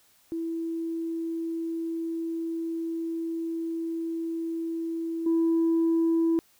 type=tone with level steps; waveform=sine; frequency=330 Hz; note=E4; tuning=2 cents sharp; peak=-28 / -19 dBFS; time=0.32-6.39 s; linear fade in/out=0 ms; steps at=5.26 s; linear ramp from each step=5 ms; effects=tanh soft clip ceiling -18 dBFS + white hiss -62 dBFS RMS until 6.59 s